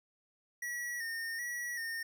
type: tone with vibrato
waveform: square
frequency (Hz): 1879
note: A#6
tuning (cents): +13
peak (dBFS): -37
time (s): 0.62-2.03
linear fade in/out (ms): 5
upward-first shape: square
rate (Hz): 1.3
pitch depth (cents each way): 46
effects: none